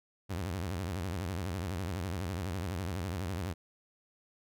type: tone with vibrato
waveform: sawtooth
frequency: 90.4 Hz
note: F#2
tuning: 40 cents flat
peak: -30 dBFS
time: 0.29-3.54 s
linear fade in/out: 20 ms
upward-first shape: sine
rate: 12 Hz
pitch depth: 200 cents each way
effects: none